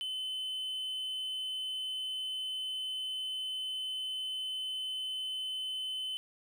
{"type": "tone", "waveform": "triangle", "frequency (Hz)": 3043, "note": "F#7", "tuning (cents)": 48, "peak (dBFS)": -33, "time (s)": [0.01, 6.17], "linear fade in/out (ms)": 0, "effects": []}